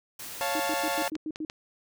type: noise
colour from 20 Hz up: white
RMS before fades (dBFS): -40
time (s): 0.19-1.1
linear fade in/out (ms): 5
type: chord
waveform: sawtooth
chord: Db augmented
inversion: none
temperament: equal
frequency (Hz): 554.4 / 698.5 / 880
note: Db5 / F5 / A5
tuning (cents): 0 / 0 / 0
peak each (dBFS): -28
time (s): 0.41-1.08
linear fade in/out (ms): 0
type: tone bursts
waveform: sine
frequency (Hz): 311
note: D#4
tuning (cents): -1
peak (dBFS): -30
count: 7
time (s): 0.55-1.45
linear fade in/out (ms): 2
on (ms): 48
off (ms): 94
type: clicks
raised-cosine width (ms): 0.2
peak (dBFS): -21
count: 4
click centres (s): 0.944 / 1.154 / 1.359 / 1.499
effects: none